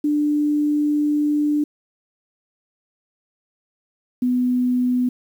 sine tone pair in turn, 296.3 / 249.2 Hz, D4 / B3, +15 / +16 cents, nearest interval minor third, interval 299 cents, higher first, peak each -16 dBFS, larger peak neither, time 0.04-1.64 / 4.22-5.09 s, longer first, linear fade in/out 5 ms, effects 8-bit

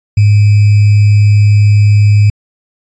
sine tone with sample-and-hold, 103.83 Hz, G#2, in tune, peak -3 dBFS, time 0.17-2.3 s, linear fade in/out 5 ms, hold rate 2450 Hz, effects resampled to 16000 Hz

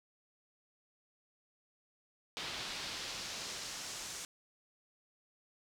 brown noise with band-pass filter sweep, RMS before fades -43 dBFS, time 2.37-4.25 s, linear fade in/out 0 ms, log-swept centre 3800 to 7100 Hz, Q 1.4, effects none

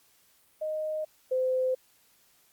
sine tone pair in turn, 620 / 514.5 Hz, D#5 / C5, -6 / -29 cents, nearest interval minor third, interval 323 cents, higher first, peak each -29 / -24 dBFS, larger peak second, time 0.61-1.05 / 1.31-1.75 s, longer neither, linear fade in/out 10 ms, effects white hiss -64 dBFS RMS until 2.52 s + Opus 48 kbps

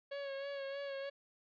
45% pulse tone with vibrato, 554.4 Hz, C#5, in tune, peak -40 dBFS, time 0.11-1.1 s, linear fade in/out 10 ms, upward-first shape sine, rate 3.2 Hz, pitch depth 31 cents each way, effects resampled to 11025 Hz

